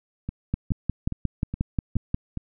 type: two click trains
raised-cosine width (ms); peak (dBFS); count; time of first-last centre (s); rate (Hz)
5; -11 / -17; 10 / 6; 0.54-2.144 / 0.29-2.373; 5.61 / 2.4
effects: none

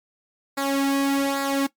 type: tone with flanger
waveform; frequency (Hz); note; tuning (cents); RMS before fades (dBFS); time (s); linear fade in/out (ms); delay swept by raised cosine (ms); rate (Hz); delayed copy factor
sawtooth; 276.2; C#4; -6; -22; 0.57-1.67; 10; 0.33 to 2.23; 1.2; -0.65
effects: noise-tail reverb RT60 0.1 s tail -17 dB re dry + MP3 96 kbps

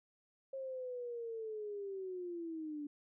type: linear sweep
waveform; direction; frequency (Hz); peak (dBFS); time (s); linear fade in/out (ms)
sine; down; 540 to 288.1; -40; 0.53-2.87; 5
effects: none

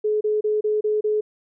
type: tone bursts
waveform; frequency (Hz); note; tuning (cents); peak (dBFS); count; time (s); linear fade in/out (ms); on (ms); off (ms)
sine; 425.4; G#4; +42; -18; 6; 0.04-1.21; 10; 170; 30
effects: none

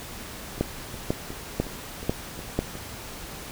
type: two click trains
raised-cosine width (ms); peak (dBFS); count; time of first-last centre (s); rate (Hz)
2; -24 / -9; 7 / 5; 0.58-2.754 / 0.61-2.59; 2.76 / 2.02
effects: pink hiss -39 dBFS RMS until 3.51 s

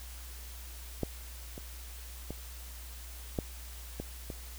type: clicks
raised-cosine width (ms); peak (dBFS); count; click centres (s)
2; -17 / -29 / -25 / -17 / -23 / -26; 6; 1.033 / 1.579 / 2.306 / 3.388 / 4 / 4.302
effects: added 60 Hz sine -44 dBFS peak until 4.58 s + white hiss -50 dBFS RMS until 4.58 s

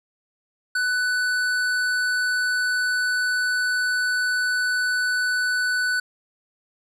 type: tone with hard clipping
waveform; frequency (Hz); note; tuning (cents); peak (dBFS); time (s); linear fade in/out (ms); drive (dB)
sine; 1493; F#6; +15; -22; 0.75-6; 5; 12
effects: none

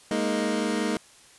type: chord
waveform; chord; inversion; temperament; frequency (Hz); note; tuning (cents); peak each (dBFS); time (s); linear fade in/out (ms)
25% pulse; Ab suspended second; none; equal; 207.7 / 233.1 / 311.1; Ab3 / Bb3 / Eb4; 0 / 0 / 0; -25; 0.11-0.97; 2
effects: white hiss -53 dBFS RMS until 1.38 s + resampled to 24000 Hz

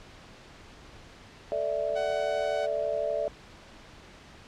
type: chord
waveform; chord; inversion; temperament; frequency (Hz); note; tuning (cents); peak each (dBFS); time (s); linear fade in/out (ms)
sine; A suspended fourth; none; equal with one note detuned; 442.3 / 587.3 / 659.3; A4 / D5 / E5; +9 / 0 / 0; -35 / -29 / -31; 1.52-3.28; 0
type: tone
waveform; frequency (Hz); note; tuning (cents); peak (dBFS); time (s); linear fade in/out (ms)
sawtooth; 748; F#5; +19; -30; 1.95-2.67; 20
effects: pink hiss -50 dBFS RMS until 4.47 s + low-pass 5000 Hz 12 dB/octave

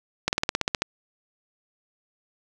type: slowing click train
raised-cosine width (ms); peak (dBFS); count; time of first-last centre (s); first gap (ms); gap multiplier
0.2; -5; 10; 0.28-0.82; 49; 1.05
effects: none

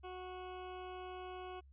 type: tone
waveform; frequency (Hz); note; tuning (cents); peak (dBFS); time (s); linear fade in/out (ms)
20% pulse; 367.3; F#4; -13; -40; 0.03-1.61; 20
effects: added 68 Hz sine -58 dBFS peak until 1.72 s + resampled to 8000 Hz

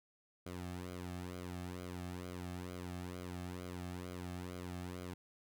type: tone with flanger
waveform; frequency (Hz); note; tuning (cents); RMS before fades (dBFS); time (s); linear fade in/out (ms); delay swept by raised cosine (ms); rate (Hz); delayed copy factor
sawtooth; 90; F#2; -47; -45; 0.46-5.14; 5; 1.1 to 2.1; 2.2; -0.7
effects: none

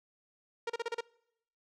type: tone bursts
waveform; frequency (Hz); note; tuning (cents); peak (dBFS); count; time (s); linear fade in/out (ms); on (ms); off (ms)
sawtooth; 466.2; A#4; 0; -28; 6; 0.67-1.008; 5; 28; 34
effects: noise-tail reverb RT60 0.8 s tail -25 dB re dry + low-pass 5000 Hz 12 dB/octave

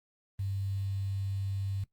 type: tone with quantisation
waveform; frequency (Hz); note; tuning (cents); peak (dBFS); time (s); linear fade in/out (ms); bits
sine; 98; G2; 0; -31; 0.39-1.84; 5; 9
effects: noise-tail reverb RT60 0.1 s tail -18 dB re dry + Opus 32 kbps

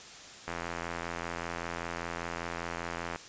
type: click train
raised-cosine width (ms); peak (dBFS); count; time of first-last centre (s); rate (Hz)
0.5; -20; 229; 0.48-3.159; 85.1
effects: white hiss -48 dBFS RMS until 3.28 s + resampled to 16000 Hz

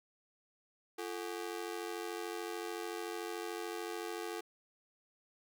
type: ring-modulated tone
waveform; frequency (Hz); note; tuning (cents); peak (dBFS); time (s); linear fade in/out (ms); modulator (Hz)
sawtooth; 392; G4; 0; -32; 0.98-4.41; 10; 46.8
effects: none

